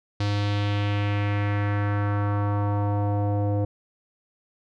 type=tone with low-pass filter sweep; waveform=square; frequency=102.4 Hz; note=G#2; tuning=24 cents flat; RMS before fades=-24 dBFS; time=0.2-3.65 s; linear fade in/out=5 ms; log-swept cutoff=4500 to 570 Hz; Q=2.1; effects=none